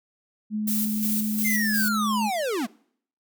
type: tone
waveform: sine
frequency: 213.1 Hz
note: G#3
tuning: 45 cents sharp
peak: -24 dBFS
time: 0.5-2.31 s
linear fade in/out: 50 ms
type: noise with tremolo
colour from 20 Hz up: violet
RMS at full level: -27 dBFS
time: 0.67-1.89 s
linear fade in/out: 10 ms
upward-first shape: square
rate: 2.8 Hz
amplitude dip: 50%
type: linear sweep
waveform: square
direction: down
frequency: 2138 to 200 Hz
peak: -25 dBFS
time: 1.44-2.67 s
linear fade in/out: 20 ms
effects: noise-tail reverb RT60 0.6 s tail -23 dB re dry